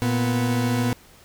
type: tone pair together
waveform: 40% pulse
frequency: 116.54 / 246.9 Hz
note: A#2 / B3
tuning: 0 / 0 cents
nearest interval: octave + minor second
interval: 1300 cents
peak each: -22 dBFS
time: 0.02-0.93 s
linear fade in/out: 0 ms
effects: pink hiss -51 dBFS RMS until 1.24 s